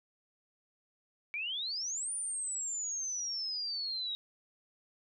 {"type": "exponential two-way sweep", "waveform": "sine", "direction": "up then down", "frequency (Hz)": [2277, 9460, 3789], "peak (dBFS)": -34, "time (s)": [1.34, 4.15], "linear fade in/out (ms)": 0, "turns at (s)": 2.13, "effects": []}